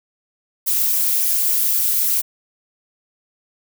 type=noise with flanger; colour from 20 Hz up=violet; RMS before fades=-18 dBFS; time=0.66-2.22 s; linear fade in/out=20 ms; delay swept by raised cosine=0.23 to 5.33 ms; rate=3.5 Hz; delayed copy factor=-0.7; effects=none